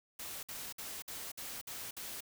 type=noise bursts; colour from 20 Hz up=white; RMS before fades=-44 dBFS; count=7; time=0.19-2.206 s; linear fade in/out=5 ms; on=240 ms; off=56 ms; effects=none